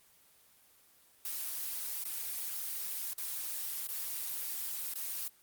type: noise with dropouts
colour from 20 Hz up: blue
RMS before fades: -38 dBFS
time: 1.25-5.28 s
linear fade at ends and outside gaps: 2 ms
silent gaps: 2.039-2.052 / 3.134-3.18 / 3.872-3.888 / 4.939-4.955 s
effects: white hiss -64 dBFS RMS until 5.42 s + Opus 24 kbps